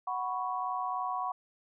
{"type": "chord", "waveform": "sine", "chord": "F# suspended fourth", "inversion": "none", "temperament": "just", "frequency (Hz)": [740, 986.7, 1110], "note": ["F#5", "B5", "C#6"], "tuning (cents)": [0, -2, 2], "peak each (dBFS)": [-35, -36, -35], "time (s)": [0.07, 1.32], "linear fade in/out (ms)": 5, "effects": []}